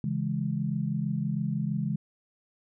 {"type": "chord", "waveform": "sine", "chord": "C# minor", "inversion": "none", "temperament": "equal", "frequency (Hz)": [138.59, 164.81, 207.7], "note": ["C#3", "E3", "G#3"], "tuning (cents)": [0, 0, 0], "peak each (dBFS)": -31, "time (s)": [0.04, 1.96], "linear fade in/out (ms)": 2, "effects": []}